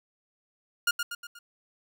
sawtooth tone with echo, 1418 Hz, F6, 26 cents sharp, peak -18 dBFS, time 0.87-0.91 s, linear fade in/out 5 ms, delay 120 ms, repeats 4, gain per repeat -6 dB, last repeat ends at 1.39 s, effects none

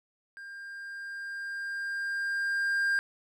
triangle tone with level ramp, 1600 Hz, G6, 35 cents sharp, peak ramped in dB -40 to -22 dBFS, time 0.37-2.99 s, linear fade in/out 0 ms, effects none

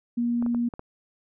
sine tone, 237.9 Hz, A#3, 35 cents sharp, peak -22 dBFS, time 0.17-0.69 s, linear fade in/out 10 ms
clicks, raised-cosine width 1 ms, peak -24 dBFS, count 5, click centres 0.425 / 0.463 / 0.547 / 0.738 / 0.794 s
effects none

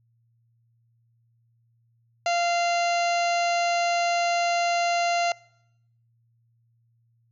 harmonic tone, 692 Hz, F5, 16 cents flat, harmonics 1 / 2 / 3 / 4 / 5 / 6 / 7 / 8 / 9 / 10, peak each -22 / -33 / -33 / -32 / -44 / -35 / -40 / -48 / -39 / -44 dBFS, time 2.26-5.32 s, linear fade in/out 2 ms, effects noise-tail reverb RT60 0.8 s tail -24 dB re dry + added 116 Hz sine -63 dBFS peak until 7.31 s

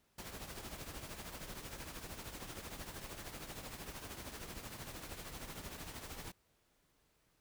pink noise with tremolo, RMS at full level -45 dBFS, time 0.18-6.32 s, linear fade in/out 5 ms, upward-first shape triangle, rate 13 Hz, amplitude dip 65%, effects pink hiss -75 dBFS RMS until 7.4 s

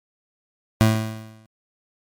25% pulse tone with exponential decay, 110 Hz, A2, in tune, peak -7 dBFS, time 0.81-1.46 s, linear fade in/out 0 ms, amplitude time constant 140 ms, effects MP3 96 kbps

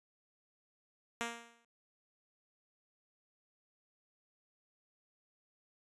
5% pulse tone with exponential decay, 233.7 Hz, A#3, 5 cents sharp, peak -22 dBFS, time 1.21-1.65 s, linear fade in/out 0 ms, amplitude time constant 94 ms, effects resampled to 24000 Hz

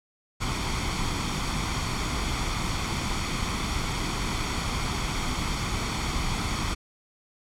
pink noise with comb filter, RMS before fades -28 dBFS, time 0.4-6.75 s, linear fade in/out 20 ms, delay 0.89 ms, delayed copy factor +0.55, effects low-pass 7000 Hz 12 dB/octave

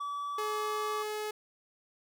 triangle tone with pitch glide, 1148 to 1156.7 Hz, D6 to D6, -40 to -27 cents, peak -32 dBFS, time 0-1.03 s, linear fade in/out 10 ms, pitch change +13 cents, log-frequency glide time 0.15-0.71 s
sawtooth tone, 425.1 Hz, G#4, 40 cents sharp, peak -30 dBFS, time 0.38-1.31 s, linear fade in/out 5 ms
effects none

